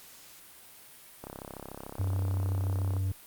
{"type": "click train", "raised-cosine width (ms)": 1, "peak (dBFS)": -26, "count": 59, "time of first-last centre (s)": [1.24, 2.966], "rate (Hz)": 33.6}
{"type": "tone", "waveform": "triangle", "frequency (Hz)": 94.9, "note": "F#2", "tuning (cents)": 44, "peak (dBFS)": -25, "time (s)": [1.99, 3.12], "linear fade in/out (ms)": 5}
{"effects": ["white hiss -52 dBFS RMS until 3.26 s", "Opus 48 kbps"]}